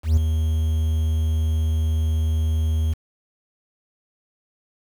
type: tone with ADSR envelope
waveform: triangle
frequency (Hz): 79.1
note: D#2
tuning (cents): +29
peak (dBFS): -9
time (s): 0.03-2.94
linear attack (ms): 140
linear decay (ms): 5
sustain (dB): -7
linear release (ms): 14
effects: 7-bit